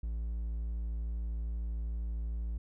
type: tone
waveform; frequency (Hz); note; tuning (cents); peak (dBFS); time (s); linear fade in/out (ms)
triangle; 56.4; A1; +44; -31; 0.03-2.58; 5
effects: none